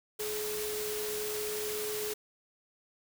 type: tone in noise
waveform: sine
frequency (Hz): 423.8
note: G#4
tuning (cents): +35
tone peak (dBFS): -35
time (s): 0.19-2.14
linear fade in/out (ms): 10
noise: white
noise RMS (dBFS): -38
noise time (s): 0.19-2.14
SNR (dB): 0
effects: none